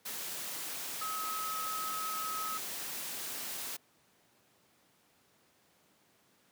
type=tone in noise; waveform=sine; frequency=1280 Hz; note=D#6; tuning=49 cents sharp; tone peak=-36 dBFS; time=1.01-2.58 s; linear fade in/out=10 ms; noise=white; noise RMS=-40 dBFS; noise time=0.05-3.77 s; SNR=+1 dB; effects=pink hiss -68 dBFS RMS until 6.51 s + high-pass 150 Hz 12 dB/octave